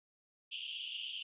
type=band-pass noise; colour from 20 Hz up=pink; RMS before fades=-43 dBFS; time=0.51-1.23 s; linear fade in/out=10 ms; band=2800 to 3300 Hz; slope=96 dB/octave; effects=resampled to 8000 Hz